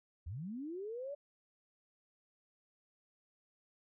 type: linear sweep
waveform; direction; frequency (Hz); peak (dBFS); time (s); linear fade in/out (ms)
sine; up; 69.1 to 587.3; -40; 0.26-1.15; 10
effects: none